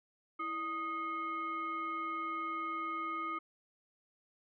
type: tone with frequency modulation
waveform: sine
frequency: 1244.5 Hz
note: D#6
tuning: in tune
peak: -35 dBFS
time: 0.39-3.39 s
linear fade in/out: 10 ms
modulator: 916 Hz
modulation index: 0.69
effects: none